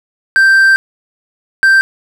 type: tone pair in turn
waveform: triangle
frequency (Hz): 1568 / 1568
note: G6 / G6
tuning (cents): 0 / 0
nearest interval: unison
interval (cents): 0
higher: neither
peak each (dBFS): -3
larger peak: neither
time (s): 0.36-0.76 / 1.63-1.81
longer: first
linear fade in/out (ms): 0
effects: none